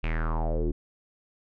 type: tone with low-pass filter sweep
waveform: square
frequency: 40.04 Hz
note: E1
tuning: 50 cents flat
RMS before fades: -27 dBFS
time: 0.03-0.72 s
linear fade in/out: 10 ms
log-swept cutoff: 2700 to 310 Hz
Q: 5.9
effects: none